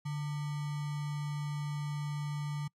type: tone with sample-and-hold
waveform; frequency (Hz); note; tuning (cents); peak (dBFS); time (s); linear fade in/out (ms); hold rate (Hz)
sine; 146.83; D3; 0; -33; 0.05-2.68; 10; 1050
effects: noise-tail reverb RT60 0.1 s tail -25 dB re dry + low-pass 9000 Hz 12 dB/octave